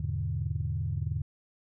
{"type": "chord", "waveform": "sine", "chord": "E dominant seventh", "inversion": "none", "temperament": "equal", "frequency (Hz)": [82.41, 103.83, 123.47, 146.83], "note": ["E2", "G#2", "B2", "D3"], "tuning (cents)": [0, 0, 0, 0], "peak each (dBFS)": [-33, -33, -36, -34], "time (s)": [0, 1.22], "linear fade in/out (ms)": 5, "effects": ["tanh soft clip ceiling -19 dBFS"]}